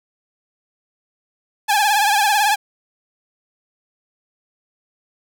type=tone with vibrato; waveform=sawtooth; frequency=830.6 Hz; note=G#5; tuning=in tune; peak=-10 dBFS; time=1.68-2.56 s; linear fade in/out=20 ms; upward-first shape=triangle; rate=18 Hz; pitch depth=100 cents each way; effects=none